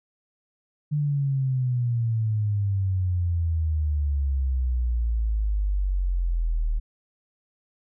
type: exponential sweep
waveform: sine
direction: down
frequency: 150.3 to 38.19 Hz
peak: -21 dBFS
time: 0.91-6.8 s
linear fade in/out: 20 ms
effects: none